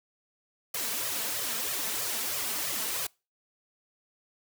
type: noise with flanger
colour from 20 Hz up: white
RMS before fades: -32 dBFS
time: 0.74-3.07 s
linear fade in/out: 5 ms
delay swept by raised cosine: 1.6 to 4.6 ms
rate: 3.1 Hz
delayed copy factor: +0.95
effects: noise-tail reverb RT60 0.3 s tail -26 dB re dry + high-pass 100 Hz 12 dB/octave